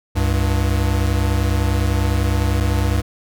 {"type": "tone pair together", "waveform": "square", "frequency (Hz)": [68.05, 98], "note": ["C#2", "G2"], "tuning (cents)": [-31, 0], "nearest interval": "tritone", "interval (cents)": 631, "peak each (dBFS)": -19, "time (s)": [0.15, 3.02], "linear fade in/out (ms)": 20, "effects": []}